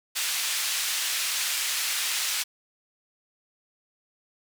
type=band-pass noise; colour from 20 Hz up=pink; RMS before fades=-28 dBFS; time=0.15-2.44 s; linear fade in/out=20 ms; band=2300 to 13000 Hz; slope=12 dB/octave; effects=none